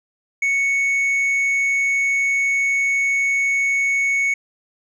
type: tone with tanh clipping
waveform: sine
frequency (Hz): 2217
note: C#7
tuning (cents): 0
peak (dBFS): -17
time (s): 0.42-4.34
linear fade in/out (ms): 5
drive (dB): 4
effects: none